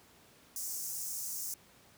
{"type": "high-pass noise", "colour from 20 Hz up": "pink", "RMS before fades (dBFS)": -39, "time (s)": [0.56, 1.54], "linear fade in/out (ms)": 2, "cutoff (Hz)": 5600, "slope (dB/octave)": 48, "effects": ["pink hiss -61 dBFS RMS until 1.97 s", "high-pass 80 Hz 12 dB/octave"]}